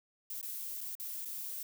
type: noise with dropouts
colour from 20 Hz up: violet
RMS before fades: -41 dBFS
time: 0.3-1.63 s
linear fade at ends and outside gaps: 2 ms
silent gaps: 0.413-0.428 / 0.808-0.812 / 0.952-0.998 / 1.249-1.255 s
effects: none